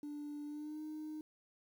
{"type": "tone with pitch glide", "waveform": "sine", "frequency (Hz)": [293.7, 308.1], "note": ["D4", "D#4"], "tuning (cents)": [0, -17], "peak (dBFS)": -40, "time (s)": [0.03, 1.21], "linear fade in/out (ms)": 2, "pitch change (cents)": 83, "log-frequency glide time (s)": [0.46, 0.81], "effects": ["tanh soft clip ceiling -40 dBFS", "11-bit"]}